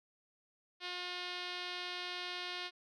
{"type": "tone with low-pass filter", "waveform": "5% pulse", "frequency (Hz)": 358, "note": "F4", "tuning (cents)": 43, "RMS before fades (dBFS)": -42, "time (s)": [0.8, 2.71], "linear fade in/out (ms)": 50, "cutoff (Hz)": 4200, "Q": 1.9, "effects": []}